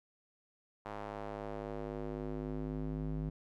square tone with band-pass filter sweep, 51.91 Hz, G#1, in tune, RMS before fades -40 dBFS, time 0.85-3.3 s, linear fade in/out 10 ms, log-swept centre 900 to 180 Hz, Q 1.3, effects none

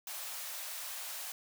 white high-pass noise, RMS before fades -42 dBFS, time 0.07-1.32 s, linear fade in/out 2 ms, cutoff 550 Hz, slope 48 dB/octave, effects none

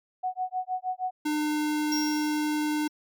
sine tone with tremolo, 740 Hz, F#5, in tune, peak -25 dBFS, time 0.23-1.11 s, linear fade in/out 10 ms, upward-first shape sine, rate 6.4 Hz, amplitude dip 100%
square tone, 301.8 Hz, D4, 47 cents sharp, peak -26 dBFS, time 1.25-2.88 s, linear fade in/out 10 ms
square tone with exponential decay, 5588 Hz, F8, in tune, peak -28 dBFS, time 1.92-2.89 s, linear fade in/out 2 ms, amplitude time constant 210 ms
effects none

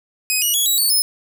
10% pulse tone with pitch steps, 2516 / 2907 / 3358 / 3880 / 4483 / 5179 Hz, D#7 / F#7 / G#7 / B7 / C#8 / E8, +19 / -31 / +18 / -31 / +19 / -31 cents, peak -8 dBFS, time 0.3-1.02 s, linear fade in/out 0 ms, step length 120 ms, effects none

